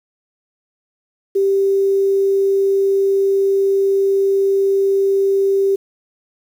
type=tone with quantisation; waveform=sine; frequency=392 Hz; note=G4; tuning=in tune; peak=-12 dBFS; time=1.35-5.76 s; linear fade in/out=10 ms; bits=7; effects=none